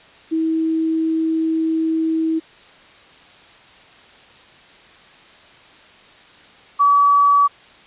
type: tone pair in turn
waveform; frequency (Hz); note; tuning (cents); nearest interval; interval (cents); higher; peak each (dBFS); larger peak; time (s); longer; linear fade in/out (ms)
sine; 322 / 1142.8; E4 / D6; -41 / -48; octave + minor seventh; 2193; second; -16 / -10; second; 0.31-2.4 / 6.79-7.48; first; 20
effects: white hiss -46 dBFS RMS until 7.86 s + resampled to 8000 Hz